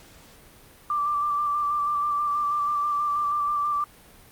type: tone with vibrato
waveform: sine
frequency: 1174.7 Hz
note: D6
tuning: in tune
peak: -22 dBFS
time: 0.9-3.84 s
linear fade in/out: 2 ms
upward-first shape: square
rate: 6.2 Hz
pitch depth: 19 cents each way
effects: pink hiss -51 dBFS RMS until 4.31 s + Opus 48 kbps